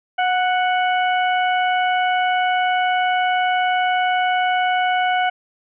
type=harmonic tone with a mistuned harmonic; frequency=740 Hz; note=F#5; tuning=in tune; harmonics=1 / 2 / 3 / 4; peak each=-17 / -23 / -27 / -29 dBFS; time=0.18-5.3 s; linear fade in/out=10 ms; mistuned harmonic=1; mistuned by=-20 cents; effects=none